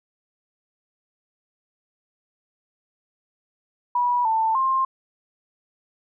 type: tone with pitch steps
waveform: sine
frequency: 974 / 889 / 1058 Hz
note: B5 / A5 / C6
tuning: -24 / +18 / +19 cents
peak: -18 dBFS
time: 3.95-4.85 s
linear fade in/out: 5 ms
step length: 300 ms
effects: none